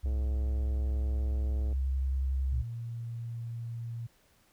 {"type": "tone with vibrato", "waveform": "sine", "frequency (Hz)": 66.4, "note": "C2", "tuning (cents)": 26, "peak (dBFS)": -27, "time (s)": [0.03, 2.63], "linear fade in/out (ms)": 20, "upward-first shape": "sine", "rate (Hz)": 11, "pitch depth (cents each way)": 17}
{"type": "click train", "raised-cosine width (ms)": 2, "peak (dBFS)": -34, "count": 181, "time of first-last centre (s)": [0.06, 1.727], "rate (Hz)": 108}
{"type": "tone", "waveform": "sine", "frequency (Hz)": 116.54, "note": "A#2", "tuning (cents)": 0, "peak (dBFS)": -35, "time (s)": [2.52, 4.07], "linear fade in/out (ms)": 10}
{"effects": ["pink hiss -66 dBFS RMS until 4.52 s"]}